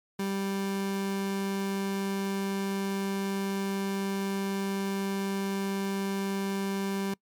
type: tone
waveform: 30% pulse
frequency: 196 Hz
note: G3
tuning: in tune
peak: -26 dBFS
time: 0.19-7.14 s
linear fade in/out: 5 ms
effects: noise-tail reverb RT60 0.1 s tail -24 dB re dry + MP3 96 kbps

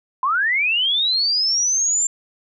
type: linear sweep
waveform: sine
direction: up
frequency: 987.8 to 7350 Hz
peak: -16 dBFS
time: 0.23-2.07 s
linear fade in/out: 2 ms
effects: none

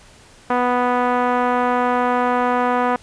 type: tone with low-pass filter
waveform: 5% pulse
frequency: 246.9 Hz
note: B3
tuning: in tune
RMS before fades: -18 dBFS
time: 0.5-2.96 s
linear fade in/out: 2 ms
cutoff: 1000 Hz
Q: 1.2
effects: pink hiss -47 dBFS RMS until 3.02 s + resampled to 22050 Hz

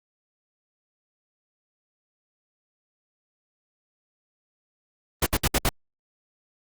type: noise bursts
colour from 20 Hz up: pink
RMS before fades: -21 dBFS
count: 5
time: 5.22-5.691 s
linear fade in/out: 5 ms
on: 43 ms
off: 64 ms
effects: Opus 32 kbps

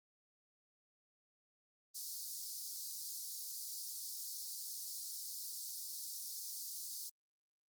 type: high-pass noise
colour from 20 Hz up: pink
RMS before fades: -45 dBFS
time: 1.94-7.1 s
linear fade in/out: 20 ms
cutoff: 4500 Hz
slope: 48 dB/octave
effects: Opus 24 kbps

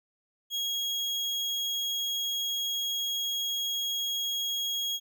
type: tone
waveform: 35% pulse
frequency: 3296 Hz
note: G#7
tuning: 14 cents flat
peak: -27 dBFS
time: 0.5-5 s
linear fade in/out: 50 ms
effects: none

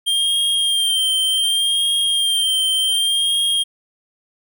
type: tone with vibrato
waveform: square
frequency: 3185 Hz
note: G7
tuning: 27 cents sharp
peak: -16 dBFS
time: 0.06-3.64 s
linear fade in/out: 20 ms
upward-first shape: sine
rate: 0.67 Hz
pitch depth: 35 cents each way
effects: none

